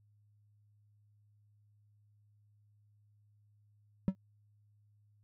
triangle tone with exponential decay, 190 Hz, F#3, 46 cents sharp, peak -20 dBFS, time 4.08-4.15 s, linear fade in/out 0 ms, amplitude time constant 15 ms, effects added 104 Hz sine -65 dBFS peak until 5.23 s

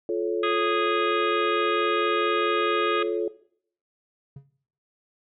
sine chord, F augmented, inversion none, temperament equal with one note detuned, 349.2 / 433.7 / 554.4 Hz, F4 / A4 / C#5, 0 / -25 / 0 cents, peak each -27 / -27 / -32 dBFS, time 0.09-3.28 s, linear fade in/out 2 ms
harmonic tone, 413.5 Hz, G#4, 8 cents flat, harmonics 3 / 4 / 5 / 6 / 7 / 8 / 9, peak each -26 / -34 / -35 / -34 / -39 / -35 / -38 dBFS, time 0.43-3.03 s, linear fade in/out 5 ms
triangle tone with exponential decay, 138.59 Hz, C#3, in tune, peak -33 dBFS, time 4.36-4.51 s, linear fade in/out 5 ms, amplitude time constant 31 ms
effects noise-tail reverb RT60 0.6 s tail -17 dB re dry

